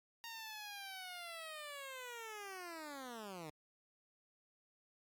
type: linear sweep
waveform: 10% pulse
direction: down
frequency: 932 to 147.7 Hz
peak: -38 dBFS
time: 0.24-3.5 s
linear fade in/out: 0 ms
effects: MP3 96 kbps